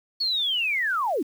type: linear sweep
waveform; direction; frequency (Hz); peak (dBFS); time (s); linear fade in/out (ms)
sine; down; 4435 to 240.3; -22; 0.2-1.23; 10
effects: 8-bit